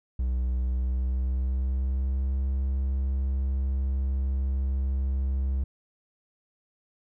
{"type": "tone with pitch glide", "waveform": "triangle", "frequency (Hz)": [62.6, 66.71], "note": ["B1", "C2"], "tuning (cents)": [24, 34], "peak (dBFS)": -22, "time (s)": [0.19, 5.64], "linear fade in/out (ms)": 5, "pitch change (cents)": 110, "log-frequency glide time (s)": [0.59, 2.38], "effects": []}